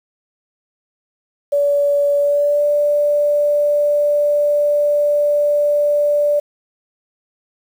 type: tone with pitch glide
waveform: sine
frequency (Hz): 573 to 585.7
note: D5 to D5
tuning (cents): -43 to -5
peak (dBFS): -12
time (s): 1.52-6.4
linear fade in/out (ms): 10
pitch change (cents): +38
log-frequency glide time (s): 2.18-2.64
effects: 7-bit